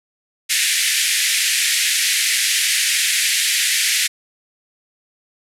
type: band-pass noise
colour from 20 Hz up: pink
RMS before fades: -18 dBFS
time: 0.49-4.08 s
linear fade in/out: 20 ms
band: 1800 to 12000 Hz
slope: 48 dB/octave
effects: none